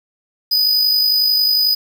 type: tone with amplitude modulation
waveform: square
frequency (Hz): 4978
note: D#8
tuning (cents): 0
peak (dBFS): -11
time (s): 0.51-1.75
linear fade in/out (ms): 10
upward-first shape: sine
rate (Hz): 51.1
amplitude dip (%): 40
effects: 7-bit